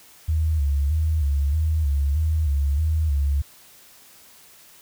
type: tone with vibrato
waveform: sine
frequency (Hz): 74.5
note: D2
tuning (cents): +25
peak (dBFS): -18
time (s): 0.28-3.42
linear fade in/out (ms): 10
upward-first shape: square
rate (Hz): 1.6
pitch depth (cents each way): 96
effects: white hiss -50 dBFS RMS until 4.81 s